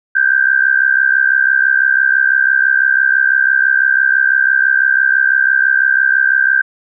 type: tone with amplitude modulation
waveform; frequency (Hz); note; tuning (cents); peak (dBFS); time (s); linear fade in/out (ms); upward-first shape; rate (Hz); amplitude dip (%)
sine; 1568; G6; 0; -5; 0.15-6.62; 10; sine; 66; 85
effects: none